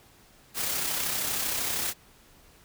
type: noise with amplitude modulation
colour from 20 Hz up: white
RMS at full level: -28 dBFS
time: 0.54-1.94 s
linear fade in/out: 50 ms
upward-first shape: sine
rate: 32.8 Hz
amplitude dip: 35%
effects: pink hiss -57 dBFS RMS until 2.64 s